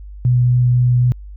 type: tone with vibrato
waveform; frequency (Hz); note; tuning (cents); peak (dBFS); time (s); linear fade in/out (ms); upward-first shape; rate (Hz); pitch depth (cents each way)
sine; 123.47; B2; 0; -10; 0.25-1.12; 0; triangle; 3.9; 8
effects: added 50 Hz sine -31 dBFS peak until 1.36 s